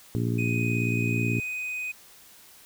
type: harmonic tone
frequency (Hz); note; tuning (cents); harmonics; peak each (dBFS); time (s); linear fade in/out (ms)
58.27; A#1; 0; 2 / 3 / 4 / 5 / 6 / 7; -26 / -33 / -31 / -33 / -37 / -37; 0.15-1.4; 0
type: tone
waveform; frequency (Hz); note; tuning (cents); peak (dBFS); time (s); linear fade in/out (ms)
triangle; 2500; D#7; +8; -28; 0.38-1.92; 10
effects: white hiss -52 dBFS RMS until 2.65 s